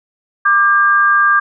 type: tone pair together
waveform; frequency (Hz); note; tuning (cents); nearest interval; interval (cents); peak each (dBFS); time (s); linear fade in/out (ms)
sine; 1183.6 / 1609; D6 / G6; +13 / +45; perfect fourth; 532; -11; 0.45-1.4; 10
effects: none